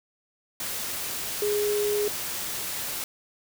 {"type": "tone in noise", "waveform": "sine", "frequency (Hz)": 415.3, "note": "G#4", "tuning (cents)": 0, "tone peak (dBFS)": -23, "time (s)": [1.42, 2.08], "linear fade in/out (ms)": 2, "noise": "white", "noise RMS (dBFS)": -32, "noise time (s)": [0.6, 3.04], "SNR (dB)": 6, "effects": []}